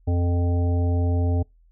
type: harmonic tone with a mistuned harmonic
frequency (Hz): 87.31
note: F2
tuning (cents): 0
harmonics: 1 / 3 / 5 / 7 / 9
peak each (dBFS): -19 / -29 / -33 / -36 / -38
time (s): 0.07-1.43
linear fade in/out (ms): 10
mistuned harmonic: 9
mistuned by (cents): -19
effects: noise-tail reverb RT60 0.2 s tail -25 dB re dry + added 41 Hz sine -53 dBFS peak until 1.71 s